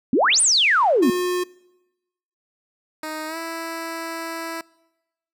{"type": "exponential two-way sweep", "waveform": "sine", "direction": "up then down", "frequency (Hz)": [220, 9720, 220], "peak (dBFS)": -14, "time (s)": [0.13, 1.1], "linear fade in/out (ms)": 2, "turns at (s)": 0.41}
{"type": "tone", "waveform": "square", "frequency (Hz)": 359.9, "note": "F#4", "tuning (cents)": -48, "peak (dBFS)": -21, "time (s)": [1.02, 1.44], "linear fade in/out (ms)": 10}
{"type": "tone with pitch glide", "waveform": "10% pulse", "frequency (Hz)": [311.1, 329.6], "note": ["D#4", "E4"], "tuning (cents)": [0, 0], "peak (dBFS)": -20, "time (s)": [3.03, 4.61], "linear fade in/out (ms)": 2, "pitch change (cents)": 100, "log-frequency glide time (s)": [3.27, 3.37]}
{"effects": ["noise-tail reverb RT60 1.0 s tail -24 dB re dry"]}